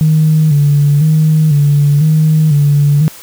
sine tone with vibrato, 150 Hz, D3, 37 cents sharp, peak -5 dBFS, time 0.01-3.08 s, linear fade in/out 0 ms, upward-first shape square, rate 1 Hz, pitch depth 66 cents each way, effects tanh soft clip ceiling -1 dBFS + white hiss -34 dBFS RMS until 3.22 s

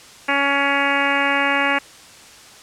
harmonic tone, 280.1 Hz, C#4, 18 cents sharp, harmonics 1 / 2 / 3 / 4 / 5 / 6 / 7 / 8 / 9 / 10, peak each -26 / -26 / -24 / -25 / -26 / -23 / -25 / -24 / -28 / -28 dBFS, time 0.28-1.79 s, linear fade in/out 10 ms, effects white hiss -43 dBFS RMS until 2.62 s + low-pass 8000 Hz 12 dB/octave

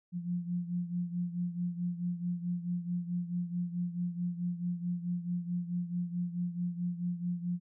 sine beating tone pair, 174.61 / 179.21 Hz, F3 / F3, 0 / +45 cents, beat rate 4.6 Hz, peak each -33 / -38 dBFS, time 0.12-7.6 s, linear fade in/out 50 ms, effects none

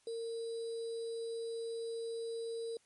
sine tone with sample-and-hold, 458.7 Hz, A#4, 28 cents flat, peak -37 dBFS, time 0.07-2.77 s, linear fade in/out 2 ms, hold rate 4410 Hz, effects white hiss -71 dBFS RMS until 2.85 s + MP3 48 kbps

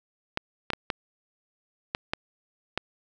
clicks, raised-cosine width 0.3 ms, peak -10 dBFS, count 7, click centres 0.374 / 0.703 / 0.734 / 0.902 / 1.949 / 2.135 / 2.776 s, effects none

